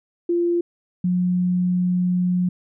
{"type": "tone pair in turn", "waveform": "sine", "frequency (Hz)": [345.4, 179.93], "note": ["F4", "F#3"], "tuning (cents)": [-19, -48], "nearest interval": "major seventh", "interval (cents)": 1129, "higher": "first", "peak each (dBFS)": [-17, -17], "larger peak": "neither", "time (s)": [[0.29, 0.61], [1.04, 2.49]], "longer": "second", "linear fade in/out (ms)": 5, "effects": []}